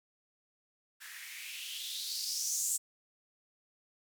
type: noise with band-pass filter sweep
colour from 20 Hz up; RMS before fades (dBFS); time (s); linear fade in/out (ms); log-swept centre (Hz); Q
violet; -38; 1-2.78; 20; 1600 to 7800; 4.6
effects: none